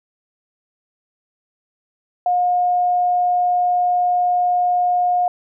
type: tone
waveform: sine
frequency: 716 Hz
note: F5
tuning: 43 cents sharp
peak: -14 dBFS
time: 2.26-5.28 s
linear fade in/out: 2 ms
effects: none